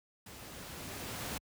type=noise with level ramp; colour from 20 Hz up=pink; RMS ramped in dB=-50 to -38 dBFS; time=0.26-1.38 s; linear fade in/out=5 ms; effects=high-pass 60 Hz 12 dB/octave